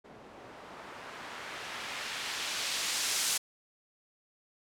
blue noise with low-pass filter sweep, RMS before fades -37 dBFS, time 0.04-3.38 s, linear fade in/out 10 ms, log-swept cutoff 490 to 7700 Hz, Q 0.73, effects none

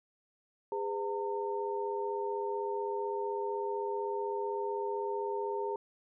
sine tone cluster, 408.2 / 504 / 909 Hz, G#4 / B4 / A#5, -30 / +35 / -44 cents, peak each -34 / -40 / -37 dBFS, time 0.72-5.76 s, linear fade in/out 2 ms, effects none

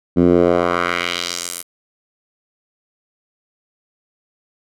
10% pulse tone with band-pass filter sweep, 87.31 Hz, F2, in tune, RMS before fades -17 dBFS, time 0.16-1.63 s, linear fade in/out 20 ms, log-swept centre 230 to 12000 Hz, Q 1.5, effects none

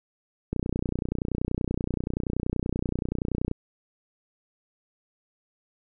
click train, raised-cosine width 3 ms, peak -14 dBFS, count 92, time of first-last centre 0.53-3.514 s, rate 30.5 Hz, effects none

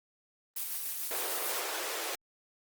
blue noise with tremolo, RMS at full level -35 dBFS, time 0.56-1.6 s, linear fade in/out 5 ms, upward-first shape square, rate 6.8 Hz, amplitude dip 25%
pink high-pass noise, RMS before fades -36 dBFS, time 1.11-2.15 s, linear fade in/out 0 ms, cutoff 360 Hz, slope 48 dB/octave
effects Opus 24 kbps

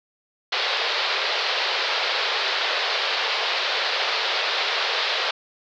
white band-pass noise, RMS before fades -24 dBFS, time 0.52-5.31 s, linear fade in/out 5 ms, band 410 to 4600 Hz, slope 48 dB/octave, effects none

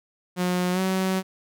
sawtooth tone with pitch glide, 180 to 188.51 Hz, F#3 to F#3, -47 to +33 cents, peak -18 dBFS, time 0.36-1.23 s, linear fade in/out 50 ms, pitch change +80 cents, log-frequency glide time 0.72-0.8 s, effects none

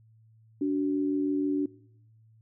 sine tone pair together, 288.3 / 374.6 Hz, D4 / F#4, -32 / +21 cents, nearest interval perfect fourth, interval 453 cents, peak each -25 / -33 dBFS, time 0.61-1.66 s, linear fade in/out 5 ms, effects noise-tail reverb RT60 0.8 s tail -22 dB re dry + added 111 Hz sine -56 dBFS peak until 2.41 s

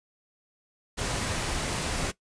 pink noise, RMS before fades -30 dBFS, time 0.97-2.12 s, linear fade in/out 20 ms, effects noise-tail reverb RT60 0.1 s tail -18 dB re dry + resampled to 22050 Hz

